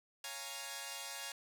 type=chord; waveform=5% pulse; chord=Bb minor seventh; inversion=first; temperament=equal; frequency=554.4 / 698.5 / 830.6 / 932.3 Hz; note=Db5 / F5 / Ab5 / Bb5; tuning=0 / 0 / 0 / 0 cents; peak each=-38 / -38 / -36 / -36 dBFS; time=0.24-1.32 s; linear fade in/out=2 ms; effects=none